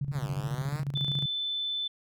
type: tone with tremolo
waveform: sine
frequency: 139.8 Hz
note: C#3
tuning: 15 cents sharp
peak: -27 dBFS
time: 0.01-1.26 s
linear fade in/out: 5 ms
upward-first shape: square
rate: 14 Hz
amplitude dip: 70%
type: linear two-way sweep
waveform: 5% pulse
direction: down then up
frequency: 162.1 to 88.3 to 162.1 Hz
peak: -28 dBFS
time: 0.11-0.84 s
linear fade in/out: 50 ms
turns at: 0.3 s
type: tone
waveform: sine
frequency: 3519 Hz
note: A7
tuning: in tune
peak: -29 dBFS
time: 0.95-1.88 s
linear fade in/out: 10 ms
effects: none